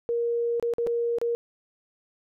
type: tone with dropouts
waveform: sine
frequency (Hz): 470.4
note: A#4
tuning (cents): +16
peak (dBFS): -23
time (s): 0.09-1.35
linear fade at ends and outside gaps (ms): 0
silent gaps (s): 0.598-0.626 / 0.737-0.783 / 0.866-0.871 / 1.185-1.215
effects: none